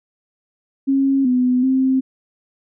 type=tone with pitch steps; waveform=sine; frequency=272 / 250.9 / 262.7 Hz; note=C#4 / B3 / C4; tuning=-33 / +28 / +7 cents; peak=-13 dBFS; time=0.87-2.01 s; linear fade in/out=20 ms; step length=380 ms; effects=none